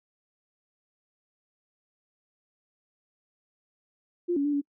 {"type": "tone with pitch steps", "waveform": "sine", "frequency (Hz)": [350.1, 282.3, 291.4, 284.8], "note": ["F4", "C#4", "D4", "C#4"], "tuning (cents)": [4, 32, -13, 47], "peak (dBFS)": -23, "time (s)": [4.28, 4.616], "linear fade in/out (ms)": 20, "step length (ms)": 84, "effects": ["noise-tail reverb RT60 0.1 s tail -26 dB re dry"]}